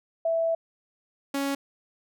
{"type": "tone pair in turn", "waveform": ["sine", "sawtooth"], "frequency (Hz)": [659.3, 277.7], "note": ["E5", "C#4"], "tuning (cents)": [0, 3], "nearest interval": "octave + minor third", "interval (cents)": 1497, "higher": "first", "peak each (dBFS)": -22, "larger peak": "neither", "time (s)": [[0.25, 0.55], [1.34, 1.55]], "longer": "first", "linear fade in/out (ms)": 5, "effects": []}